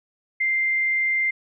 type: tone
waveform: sine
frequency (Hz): 2093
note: C7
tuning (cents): 0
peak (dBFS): -19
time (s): 0.4-1.31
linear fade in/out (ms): 10
effects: none